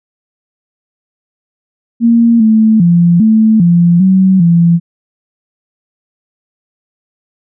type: tone with pitch steps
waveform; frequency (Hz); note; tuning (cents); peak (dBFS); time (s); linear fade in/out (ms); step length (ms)
sine; 232.6 / 219.5 / 172.1 / 219.5 / 172.3 / 189 / 169.7; A#3 / A3 / F3 / A3 / F3 / F#3 / F3; -4 / -4 / -25 / -4 / -23 / +37 / -49; -4; 2-4.8; 50; 400
effects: none